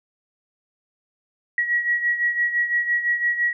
sine beating tone pair, 1914 / 1919.9 Hz, A#6 / B6, +45 / -49 cents, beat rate 5.9 Hz, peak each -20 / -26 dBFS, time 1.58-3.53 s, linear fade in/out 2 ms, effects none

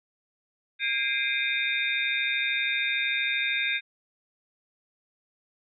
sine tone cluster, 1614 / 2098 / 2350 / 2483 / 3659 Hz, G#6 / C7 / D7 / D#7 / A#7, -50 / +4 / +1 / -4 / -33 cents, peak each -31 dBFS, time 0.79-3.81 s, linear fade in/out 50 ms, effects none

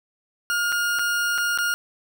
40% pulse tone with dropouts, 1421 Hz, F6, 30 cents sharp, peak -20 dBFS, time 0.5-1.74 s, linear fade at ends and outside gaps 0 ms, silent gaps 0.721-0.725 / 0.988-0.993 / 1.379-1.383 / 1.576-1.586 s, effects none

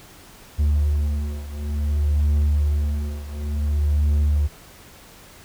triangle beating tone pair, 73.42 / 73.98 Hz, D2 / D2, 0 / +13 cents, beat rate 0.56 Hz, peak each -18 / -21 dBFS, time 0.58-4.48 s, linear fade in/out 20 ms, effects pink hiss -46 dBFS RMS until 5.44 s

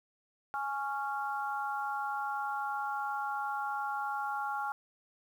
sine chord, Db major, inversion second, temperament just, 831.5 / 1108.7 / 1385.9 Hz, Ab5 / Db6 / F6, +2 / 0 / -14 cents, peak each -35 / -40 / -37 dBFS, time 0.54-4.72 s, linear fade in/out 0 ms, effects 10-bit

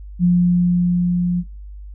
sine tone with level ramp, 176.8 Hz, F3, 22 cents sharp, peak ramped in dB -10 to -16 dBFS, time 0.19-1.44 s, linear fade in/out 50 ms, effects noise-tail reverb RT60 0.3 s tail -26 dB re dry + added 50 Hz sine -32 dBFS peak until 1.94 s

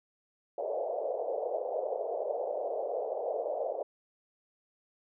pink band-pass noise, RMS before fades -34 dBFS, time 0.58-3.83 s, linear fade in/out 5 ms, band 470 to 690 Hz, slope 48 dB/octave, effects none

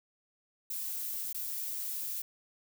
violet noise with dropouts, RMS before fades -37 dBFS, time 0.7-2.22 s, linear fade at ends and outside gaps 5 ms, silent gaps 1.329-1.345 s, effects none

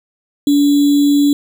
sine tone with sample-and-hold, 287.2 Hz, D4, 39 cents flat, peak -8 dBFS, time 0.47-1.33 s, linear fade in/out 2 ms, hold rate 3675 Hz, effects none

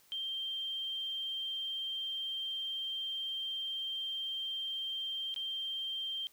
sine tone with dropouts, 3159 Hz, G7, 13 cents sharp, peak -35 dBFS, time 0.12-6.27 s, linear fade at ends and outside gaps 0 ms, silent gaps 5.342-5.362 s, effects white hiss -65 dBFS RMS until 6.32 s

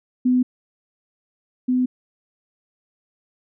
sine tone pair in turn, 251.4 / 252.5 Hz, B3 / B3, +31 / +39 cents, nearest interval unison, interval 8 cents, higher second, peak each -14 / -16 dBFS, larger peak first, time 0.25-0.43 / 1.68-1.86 s, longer neither, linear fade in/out 10 ms, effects none

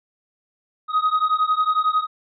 triangle beating tone pair, 1251 / 1262 Hz, D#6 / D#6, +9 / +24 cents, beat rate 11 Hz, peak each -18 / -19 dBFS, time 0.88-2.07 s, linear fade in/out 50 ms, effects resampled to 11025 Hz

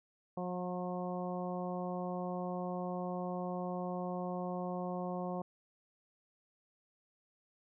harmonic tone, 180 Hz, F#3, 47 cents flat, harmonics 1 / 2 / 3 / 4 / 5 / 6, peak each -39 / -44 / -42 / -43 / -48 / -48 dBFS, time 0.37-5.42 s, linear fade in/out 5 ms, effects none

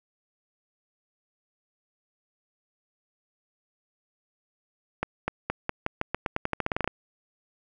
accelerating click train, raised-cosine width 0.5 ms, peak -11 dBFS, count 18, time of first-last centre 5.03-6.876 s, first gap 250 ms, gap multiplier 0.88, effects none

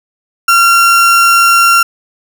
35% pulse tone, 1374 Hz, F6, 29 cents flat, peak -3 dBFS, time 0.48-1.83 s, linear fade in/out 5 ms, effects none

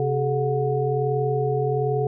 sine tone cluster, 132.1 / 389.3 / 430.5 / 730 Hz, C3 / G4 / A4 / F#5, +17 / -12 / -38 / -24 cents, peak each -24 / -30 / -23 / -29 dBFS, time 0-2.07 s, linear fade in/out 2 ms, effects none

